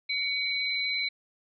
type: tone pair together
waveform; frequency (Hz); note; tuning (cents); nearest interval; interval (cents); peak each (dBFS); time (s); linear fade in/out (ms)
sine; 2252 / 4031; C#7 / B7; +27 / +35; minor seventh; 1008; -29 / -30; 0.09-1.09; 10
effects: none